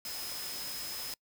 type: tone in noise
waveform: sine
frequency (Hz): 5100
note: D#8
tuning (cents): +42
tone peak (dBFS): -41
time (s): 0.05-1.14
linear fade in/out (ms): 2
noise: white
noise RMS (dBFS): -41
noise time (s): 0.05-1.14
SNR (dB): -3
effects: noise-tail reverb RT60 0.1 s tail -26 dB re dry